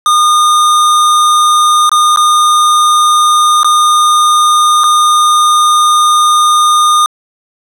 square tone with dropouts, 1220 Hz, D#6, 34 cents flat, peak -6 dBFS, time 0.06-7.06 s, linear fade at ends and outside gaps 1 ms, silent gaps 1.894-1.916 / 2.161-2.172 / 3.632-3.645 / 4.836-4.84 s, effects low-pass 12000 Hz 12 dB/octave + 8-bit

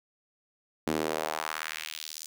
sawtooth tone with high-pass filter sweep, 78.2 Hz, D#2, 9 cents sharp, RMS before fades -34 dBFS, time 0.87-2.26 s, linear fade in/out 0 ms, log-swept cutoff 260 to 6400 Hz, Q 1.6, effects none

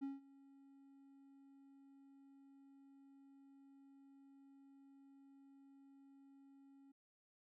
triangle tone with ADSR envelope, 274.6 Hz, C#4, 16 cents flat, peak -38 dBFS, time 0.01-6.92 s, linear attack 22 ms, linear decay 170 ms, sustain -22 dB, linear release 7 ms, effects none

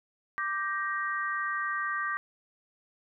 sine chord, G minor, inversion second, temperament just, 1176 / 1568 / 1881.6 Hz, D6 / G6 / Bb6, +2 / 0 / +16 cents, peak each -32 / -34 / -34 dBFS, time 0.38-2.17 s, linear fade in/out 0 ms, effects none

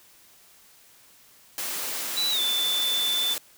white high-pass noise, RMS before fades -31 dBFS, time 1.58-3.38 s, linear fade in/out 0 ms, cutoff 240 Hz, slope 12 dB/octave
sine tone with pitch glide, 3951 to 3520 Hz, B7 to A7, 0 to 0 cents, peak -23 dBFS, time 2.16-3.35 s, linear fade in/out 20 ms, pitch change -200 cents, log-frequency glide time 2.31-2.4 s
effects white hiss -55 dBFS RMS until 3.57 s

